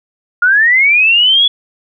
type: linear sweep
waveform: sine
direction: up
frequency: 1399 to 3419 Hz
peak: -6 dBFS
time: 0.42-1.48 s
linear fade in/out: 5 ms
effects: none